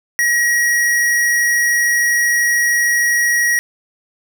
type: tone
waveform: square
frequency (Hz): 1903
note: A#6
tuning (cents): +35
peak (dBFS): -13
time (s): 0.19-3.59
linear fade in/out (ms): 0
effects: none